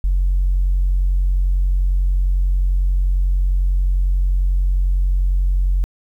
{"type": "tone", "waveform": "sine", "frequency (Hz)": 45.59, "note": "F#1", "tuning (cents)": -25, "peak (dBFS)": -12, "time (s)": [0.04, 5.84], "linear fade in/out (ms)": 0, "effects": ["tanh soft clip ceiling -10 dBFS", "9-bit"]}